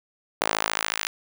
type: tone with high-pass filter sweep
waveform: sawtooth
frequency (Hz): 53.9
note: A1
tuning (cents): -35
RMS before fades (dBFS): -27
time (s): 0.41-1.07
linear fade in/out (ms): 0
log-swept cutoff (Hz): 620 to 2000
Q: 0.9
effects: none